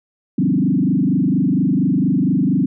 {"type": "tone with frequency modulation", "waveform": "sine", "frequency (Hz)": 222.7, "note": "A3", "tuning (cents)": 21, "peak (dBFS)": -13, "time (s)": [0.38, 2.66], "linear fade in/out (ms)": 5, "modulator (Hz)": 24.3, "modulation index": 2.8, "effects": []}